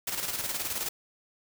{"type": "noise with tremolo", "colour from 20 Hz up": "white", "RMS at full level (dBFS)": -31, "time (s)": [0.07, 0.89], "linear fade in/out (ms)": 5, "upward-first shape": "square", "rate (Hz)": 19, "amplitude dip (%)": 50, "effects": []}